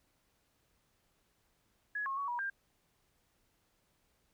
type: tone with pitch steps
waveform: sine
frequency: 1683 / 1084 / 1122 / 964 / 1594 Hz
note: G#6 / C#6 / C#6 / B5 / G6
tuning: +23 / -39 / +21 / -42 / +28 cents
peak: -34 dBFS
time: 1.95-2.5 s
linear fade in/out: 5 ms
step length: 110 ms
effects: pink hiss -75 dBFS RMS until 4.33 s